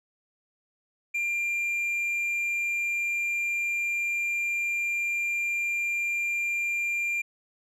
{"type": "tone", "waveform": "triangle", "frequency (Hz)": 2387, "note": "D7", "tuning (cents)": 28, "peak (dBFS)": -24, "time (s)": [1.14, 7.22], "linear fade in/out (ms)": 10, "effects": ["resampled to 32000 Hz"]}